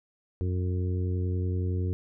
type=harmonic tone; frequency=91 Hz; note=F#2; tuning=28 cents flat; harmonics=1 / 2 / 3 / 4 / 5; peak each=-26 / -38 / -39 / -38 / -42 dBFS; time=0.41-1.93 s; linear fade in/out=0 ms; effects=none